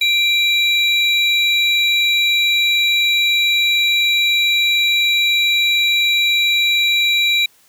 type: tone pair together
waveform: triangle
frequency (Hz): 2361 / 3892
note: D7 / B7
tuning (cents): +9 / -26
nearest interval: major sixth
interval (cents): 865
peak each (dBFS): -14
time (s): 0.01-7.46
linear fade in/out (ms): 5
effects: white hiss -53 dBFS RMS until 7.68 s